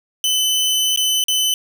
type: tone with dropouts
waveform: sawtooth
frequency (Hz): 3027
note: F#7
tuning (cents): +39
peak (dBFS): -12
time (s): 0.24-1.54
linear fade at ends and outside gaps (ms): 1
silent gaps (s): 0.961-0.974 / 1.24-1.283
effects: none